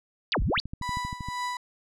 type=exponential two-way sweep; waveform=sine; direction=down then up; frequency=4978 to 32.7 to 4978 Hz; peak=-23 dBFS; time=0.32-0.6 s; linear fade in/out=0 ms; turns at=0.42 s
type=click train; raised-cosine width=5 ms; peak=-23 dBFS; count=12; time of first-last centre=0.42-1.286 s; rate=12.7 Hz
type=tone with tremolo; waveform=35% pulse; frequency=987.8 Hz; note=B5; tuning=in tune; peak=-26 dBFS; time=0.82-1.57 s; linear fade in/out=2 ms; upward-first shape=triangle; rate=2 Hz; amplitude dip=80%
effects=low-pass 8000 Hz 12 dB/octave